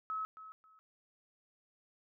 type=tone with echo; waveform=sine; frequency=1288 Hz; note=E6; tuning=41 cents flat; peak=-35 dBFS; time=0.1-0.25 s; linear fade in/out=0 ms; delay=270 ms; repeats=2; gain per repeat=-13 dB; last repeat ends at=0.79 s; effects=none